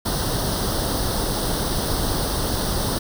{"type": "noise with comb filter", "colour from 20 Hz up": "pink", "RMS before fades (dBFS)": -23, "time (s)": [0.05, 2.99], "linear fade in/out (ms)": 10, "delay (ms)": 0.21, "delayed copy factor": 0.8, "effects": []}